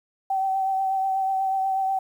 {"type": "tone with vibrato", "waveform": "sine", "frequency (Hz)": 769, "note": "G5", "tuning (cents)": -33, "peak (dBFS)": -21, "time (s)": [0.3, 1.99], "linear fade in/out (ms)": 5, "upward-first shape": "triangle", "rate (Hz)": 8.2, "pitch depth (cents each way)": 26, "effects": ["9-bit"]}